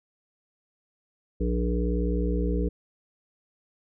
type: harmonic tone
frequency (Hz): 59.5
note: A#1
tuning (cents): +36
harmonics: 1 / 3 / 5 / 7 / 8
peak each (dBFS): -25 / -30 / -32 / -33 / -34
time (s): 1.4-2.69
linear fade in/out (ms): 10
effects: none